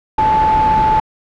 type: tone in noise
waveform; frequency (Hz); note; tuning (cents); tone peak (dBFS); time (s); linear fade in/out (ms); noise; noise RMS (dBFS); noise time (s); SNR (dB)
sine; 871; A5; -18; -10; 0.18-1; 5; pink; -20; 0.18-1; +7
effects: low-pass 2000 Hz 12 dB/octave